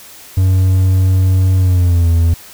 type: tone with pitch glide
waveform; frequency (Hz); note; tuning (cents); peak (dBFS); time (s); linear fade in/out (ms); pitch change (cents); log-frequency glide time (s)
triangle; 93.5 to 83.78; F#2 to E2; +19 to +29; -6; 0.37-2.34; 5; -190; 1.58-2.1
effects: white hiss -37 dBFS RMS until 2.53 s